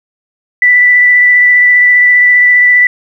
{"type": "tone with vibrato", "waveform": "sine", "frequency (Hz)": 1975.5, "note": "B6", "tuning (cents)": 0, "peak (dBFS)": -3, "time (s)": [0.62, 2.87], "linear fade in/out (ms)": 2, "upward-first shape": "triangle", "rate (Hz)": 15, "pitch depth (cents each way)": 13, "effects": ["7-bit"]}